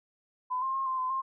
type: tone with pitch steps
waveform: sine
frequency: 1009 / 1059 / 1072 / 1045 / 1025 / 1062 Hz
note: B5 / C6 / C6 / C6 / C6 / C6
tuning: +37 / +21 / +42 / -2 / -36 / +25 cents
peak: -28 dBFS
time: 0.5-1.22 s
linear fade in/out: 20 ms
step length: 120 ms
effects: none